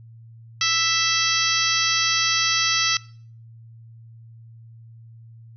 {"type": "harmonic tone with a mistuned harmonic", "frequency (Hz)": 660, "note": "E5", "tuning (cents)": 2, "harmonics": [2, 3, 4, 5, 6, 7, 8, 9], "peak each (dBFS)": [-27, -27, -27, -27, -27, -27, -27, -27], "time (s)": [0.61, 2.97], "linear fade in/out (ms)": 2, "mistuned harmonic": 5, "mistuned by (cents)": -24, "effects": ["noise-tail reverb RT60 0.5 s tail -22 dB re dry", "added 114 Hz sine -42 dBFS peak until 5.56 s"]}